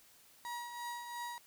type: tone with tremolo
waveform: 35% pulse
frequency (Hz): 956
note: A#5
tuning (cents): +43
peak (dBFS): -37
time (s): 0.45-1.38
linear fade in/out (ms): 0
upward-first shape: triangle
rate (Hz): 2.9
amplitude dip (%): 55
effects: white hiss -63 dBFS RMS until 1.46 s